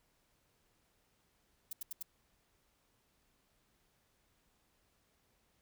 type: noise bursts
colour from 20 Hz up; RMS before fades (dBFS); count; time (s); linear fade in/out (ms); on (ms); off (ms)
violet; -41; 4; 1.71-2.027; 5; 20; 79
effects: pink hiss -75 dBFS RMS until 5.61 s